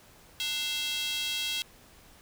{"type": "tone with high-pass filter", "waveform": "square", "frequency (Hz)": 296.5, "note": "D4", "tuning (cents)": 17, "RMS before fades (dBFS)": -32, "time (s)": [0.4, 1.62], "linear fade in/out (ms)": 0, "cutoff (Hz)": 3200, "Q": 3.7, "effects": ["pink hiss -56 dBFS RMS until 2.21 s"]}